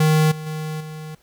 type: tone with level steps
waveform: square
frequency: 155.5 Hz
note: D#3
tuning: 1 cent flat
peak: -14 / -30 / -26 / -32 dBFS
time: 0-1.15 s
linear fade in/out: 5 ms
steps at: 0.31 / 0.46 / 0.8 s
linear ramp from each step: 10 ms
effects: pink hiss -59 dBFS RMS until 1.22 s